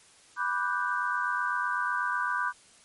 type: chord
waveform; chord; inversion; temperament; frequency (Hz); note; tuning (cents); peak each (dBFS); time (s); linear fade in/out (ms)
sine; G major seventh; first; equal; 987.8 / 1174.7 / 1480 / 1568; B5 / D6 / F#6 / G6; 0 / 0 / 0 / 0; -32; 0.36-2.53; 50
effects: white hiss -57 dBFS RMS until 2.84 s + MP3 48 kbps

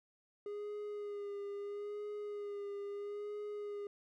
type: tone with vibrato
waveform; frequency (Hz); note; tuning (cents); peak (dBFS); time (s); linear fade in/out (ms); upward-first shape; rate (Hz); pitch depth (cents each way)
triangle; 410; G#4; -22; -38; 0.46-3.87; 2; sine; 0.76; 28
effects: none

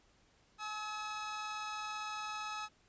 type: tone pair together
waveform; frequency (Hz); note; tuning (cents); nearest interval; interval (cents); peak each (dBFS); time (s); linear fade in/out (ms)
sawtooth; 850.1 / 1284; G#5 / E6; +40 / -46; perfect fifth; 714; -40 / -37; 0.58-2.69; 50
effects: pink hiss -69 dBFS RMS until 2.88 s + resampled to 16000 Hz

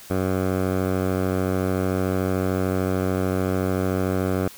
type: tone with low-pass filter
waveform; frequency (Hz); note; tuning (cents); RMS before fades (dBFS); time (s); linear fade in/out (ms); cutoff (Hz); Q
10% pulse; 93.5; F#2; +19; -23; 0.1-4.48; 5; 1300; 0.82
effects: white hiss -44 dBFS RMS until 4.57 s

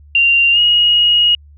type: tone with pitch glide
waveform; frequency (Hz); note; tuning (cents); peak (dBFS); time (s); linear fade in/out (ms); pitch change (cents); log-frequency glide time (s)
sine; 2773 to 2884; F7 to F#7; -13 to -45; -8; 0.15-1.35; 2; +68; 0.52-0.59
effects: added 73 Hz sine -39 dBFS peak until 1.57 s

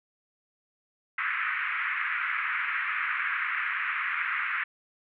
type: band-pass noise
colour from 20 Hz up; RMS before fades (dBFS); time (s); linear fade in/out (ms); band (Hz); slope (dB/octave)
white; -30; 1.18-4.64; 5; 1200 to 2300; 48
effects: none

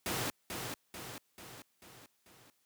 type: noise with echo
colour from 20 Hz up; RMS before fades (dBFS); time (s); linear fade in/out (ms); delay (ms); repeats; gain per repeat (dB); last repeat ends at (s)
pink; -35; 0.06-0.3; 0; 440; 5; -5; 2.5
effects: white hiss -75 dBFS RMS until 2.65 s + high-pass 100 Hz 12 dB/octave

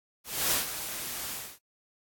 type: noise with ADSR envelope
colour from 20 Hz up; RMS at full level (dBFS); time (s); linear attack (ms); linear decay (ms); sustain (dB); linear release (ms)
white; -25; 0.24-1.59; 290; 120; -11; 260
effects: AAC 64 kbps

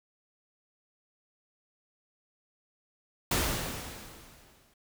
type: noise with exponential decay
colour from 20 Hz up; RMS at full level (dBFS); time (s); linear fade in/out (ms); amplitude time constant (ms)
pink; -26; 3.31-4.74; 5; 310
effects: none

